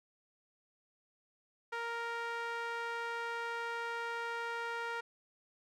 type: tone with band-pass filter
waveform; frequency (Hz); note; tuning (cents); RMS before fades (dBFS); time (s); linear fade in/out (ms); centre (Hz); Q
sawtooth; 466.2; A#4; 0; -39; 1.72-5.01; 10; 1400; 1.4
effects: none